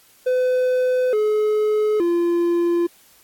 triangle tone with pitch steps, 506 / 426.2 / 344.1 Hz, B4 / G#4 / F4, +42 / +45 / -26 cents, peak -14 dBFS, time 0.26-2.87 s, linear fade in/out 10 ms, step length 870 ms, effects white hiss -53 dBFS RMS until 3.23 s + AAC 64 kbps

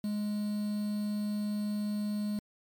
triangle tone with quantisation, 208.6 Hz, G#3, 8 cents sharp, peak -28 dBFS, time 0.04-2.39 s, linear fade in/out 2 ms, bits 8, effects MP3 96 kbps

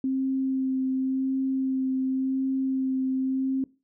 sine tone with vibrato, 263.8 Hz, C4, 14 cents sharp, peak -23 dBFS, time 0.04-3.64 s, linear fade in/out 2 ms, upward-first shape sine, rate 0.91 Hz, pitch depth 13 cents each way, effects noise-tail reverb RT60 0.3 s tail -21 dB re dry

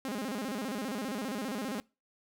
sawtooth tone with vibrato, 234.7 Hz, A#3, 12 cents sharp, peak -30 dBFS, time 0.05-1.8 s, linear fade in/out 0 ms, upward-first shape square, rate 15 Hz, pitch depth 220 cents each way, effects noise-tail reverb RT60 0.3 s tail -24 dB re dry

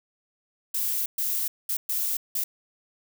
violet noise bursts at uneven times, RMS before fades -27 dBFS, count 5, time 0.74-1.06 / 1.18-1.48 / 1.69-1.77 / 1.89-2.17 / 2.35-2.44 s, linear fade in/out 5 ms, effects none

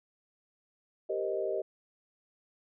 sine chord, C minor seventh, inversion second, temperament equal, 392 / 466.2 / 523.3 / 622.3 Hz, G4 / Bb4 / C5 / Eb5, 0 / 0 / 0 / 0 cents, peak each -34 / -37 / -38 / -34 dBFS, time 1.09-1.62 s, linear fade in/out 10 ms, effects none

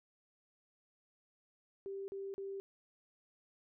sine tone bursts, 392 Hz, G4, in tune, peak -40 dBFS, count 3, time 1.86-2.6 s, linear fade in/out 0 ms, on 220 ms, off 40 ms, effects none

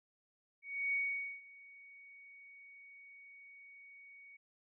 sine tone with ADSR envelope, 2237 Hz, C#7, 15 cents sharp, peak -31 dBFS, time 0.62-4.37 s, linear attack 310 ms, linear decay 480 ms, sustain -23 dB, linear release 8 ms, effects none

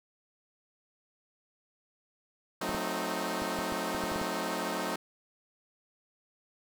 10% pulse chord, F# diminished seventh, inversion none, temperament equal with one note detuned, 182.03 / 220 / 261.6 / 311.1 Hz, F#3 / A3 / C4 / Eb4, -28 / 0 / 0 / 0 cents, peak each -29 / -29 / -30 / -28 dBFS, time 2.61-4.96 s, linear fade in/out 5 ms
clicks, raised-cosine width 2 ms, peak -25 dBFS, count 10, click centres 2.693 / 2.747 / 3.42 / 3.589 / 3.723 / 3.948 / 4.038 / 4.118 / 4.16 / 4.215 s
effects none

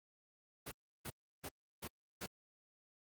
pink noise bursts, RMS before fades -44 dBFS, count 5, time 0.66-2.265 s, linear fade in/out 10 ms, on 57 ms, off 330 ms, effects high-pass 80 Hz 12 dB/octave + Opus 32 kbps

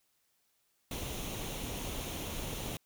pink noise with comb filter, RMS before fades -39 dBFS, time 0.91-2.77 s, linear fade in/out 2 ms, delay 0.31 ms, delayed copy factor +0.5, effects white hiss -75 dBFS RMS until 2.85 s

